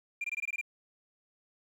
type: tone bursts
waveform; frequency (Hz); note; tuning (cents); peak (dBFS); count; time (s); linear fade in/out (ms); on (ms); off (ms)
sine; 2393; D7; +32; -29; 8; 0.21-0.613; 5; 32; 21
effects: tanh soft clip ceiling -30 dBFS + 10-bit